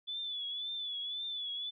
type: tone with vibrato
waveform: sine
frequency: 3456 Hz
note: A7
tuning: 32 cents flat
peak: -36 dBFS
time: 0.07-1.71 s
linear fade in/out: 20 ms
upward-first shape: triangle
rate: 1.9 Hz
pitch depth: 75 cents each way
effects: none